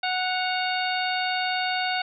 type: harmonic tone with a mistuned harmonic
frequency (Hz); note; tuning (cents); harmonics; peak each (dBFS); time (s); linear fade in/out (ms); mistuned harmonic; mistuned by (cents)
738; F#5; -5; 1 / 2 / 3 / 4 / 5 / 6; -27 / -30 / -32 / -33 / -34 / -35; 0.03-2.02; 5; 4; -82
effects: none